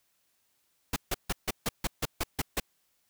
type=noise bursts; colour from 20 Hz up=pink; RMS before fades=-29 dBFS; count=10; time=0.93-2.6 s; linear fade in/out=5 ms; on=32 ms; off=150 ms; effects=white hiss -73 dBFS RMS until 3.09 s